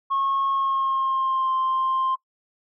sine tone with pitch glide, 1090 to 1049.8 Hz, C#6 to C6, -29 to +5 cents, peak -19 dBFS, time 0.1-2.16 s, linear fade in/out 20 ms, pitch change -66 cents, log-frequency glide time 0.51-1.52 s, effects noise-tail reverb RT60 0.1 s tail -21 dB re dry + tanh soft clip ceiling -17 dBFS

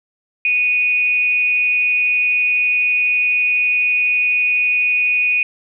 sine tone with frequency modulation, 2478 Hz, D#7, 8 cents flat, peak -13 dBFS, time 0.45-5.43 s, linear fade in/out 2 ms, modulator 260 Hz, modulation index 0.29, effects none

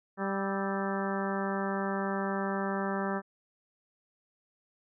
harmonic tone with a mistuned harmonic, 196 Hz, G3, in tune, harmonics 1 / 2 / 3 / 4 / 5 / 6 / 7 / 8 / 9, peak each -33 / -36 / -38 / -39 / -40 / -41 / -41 / -42 / -43 dBFS, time 0.17-3.22 s, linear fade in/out 50 ms, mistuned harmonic 7, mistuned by -68 cents, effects none

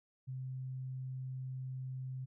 sine tone, 130 Hz, C3, 11 cents flat, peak -39 dBFS, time 0.27-2.26 s, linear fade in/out 20 ms, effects none

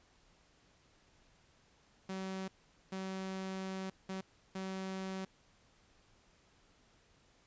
sawtooth tone bursts at uneven times, 190 Hz, F#3, 46 cents sharp, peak -35 dBFS, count 4, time 2.09-2.48 / 2.92-3.9 / 4.09-4.21 / 4.55-5.25 s, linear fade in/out 5 ms, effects pink hiss -68 dBFS RMS until 7.46 s + resampled to 16000 Hz

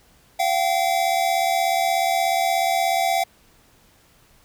square tone pair together, 690 / 766.7 Hz, F5 / G5, -21 / -39 cents, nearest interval major second, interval 182 cents, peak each -22 dBFS, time 0.39-3.24 s, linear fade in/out 10 ms, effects pink hiss -56 dBFS RMS until 4.44 s

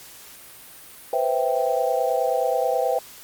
sine chord, C major seventh, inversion third, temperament equal, 493.9 / 523.3 / 659.3 / 784 Hz, B4 / C5 / E5 / G5, 0 / 0 / 0 / 0 cents, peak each -25 dBFS, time 1.13-2.99 s, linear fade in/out 2 ms, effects white hiss -44 dBFS RMS until 3.23 s + Opus 48 kbps

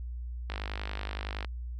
click train, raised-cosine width 0.3 ms, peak -20 dBFS, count 49, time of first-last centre 0.5-1.447 s, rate 50.7 Hz, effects added 60 Hz sine -35 dBFS peak until 1.79 s

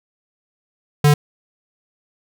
square tone, 146.8 Hz, D3, in tune, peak -10 dBFS, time 1.04-1.14 s, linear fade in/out 5 ms, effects none

